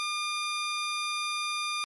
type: tone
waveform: 15% pulse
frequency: 1205 Hz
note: D6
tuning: 44 cents sharp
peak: -23 dBFS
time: 0-1.84 s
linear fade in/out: 0 ms
effects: MP3 48 kbps